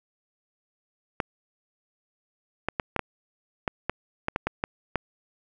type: clicks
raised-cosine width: 0.5 ms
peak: -10 dBFS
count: 12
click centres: 1.202 / 2.686 / 2.798 / 2.963 / 2.993 / 3.678 / 3.896 / 4.284 / 4.361 / 4.47 / 4.639 / 4.957 s
effects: none